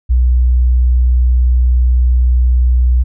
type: tone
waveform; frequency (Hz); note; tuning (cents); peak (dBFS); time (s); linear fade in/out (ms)
sine; 61.74; B1; 0; -7; 0.09-3.04; 20
effects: none